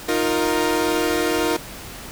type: chord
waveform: sawtooth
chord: Eb suspended second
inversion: none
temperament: equal with one note detuned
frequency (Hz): 311.1 / 352.9 / 466.2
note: Eb4 / F4 / Bb4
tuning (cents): 0 / +18 / 0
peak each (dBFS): -19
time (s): 0.08-1.57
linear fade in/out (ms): 10
effects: pink hiss -36 dBFS RMS until 2.11 s